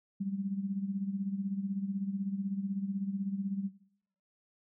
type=tone with tremolo; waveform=sine; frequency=196 Hz; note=G3; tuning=in tune; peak=-29 dBFS; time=0.2-3.69 s; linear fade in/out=10 ms; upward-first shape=sine; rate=16 Hz; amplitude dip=80%; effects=noise-tail reverb RT60 0.7 s tail -18 dB re dry